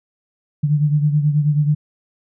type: beating tone pair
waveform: sine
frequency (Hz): 147.4 / 156.7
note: D3 / D#3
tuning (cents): +7 / +13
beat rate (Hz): 9.3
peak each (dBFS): -14 / -21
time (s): 0.63-1.75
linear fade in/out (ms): 10
effects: none